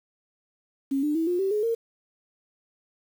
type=tone with pitch steps; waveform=sine; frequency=273.3 / 298 / 325 / 354.4 / 386.5 / 421.5 / 459.6 Hz; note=C#4 / D4 / E4 / F4 / G4 / G#4 / A#4; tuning=-24 / +25 / -24 / +25 / -24 / +26 / -25 cents; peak=-22 dBFS; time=0.91-1.75 s; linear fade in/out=10 ms; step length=120 ms; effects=8-bit